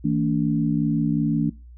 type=tone cluster; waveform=sine; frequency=159.6 / 225.1 / 287.8 Hz; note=D#3 / A3 / D4; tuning=+44 / +40 / -35 cents; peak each=-23 dBFS; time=0.04-1.5 s; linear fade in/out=10 ms; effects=noise-tail reverb RT60 0.3 s tail -22 dB re dry + added 60 Hz sine -41 dBFS peak until 1.77 s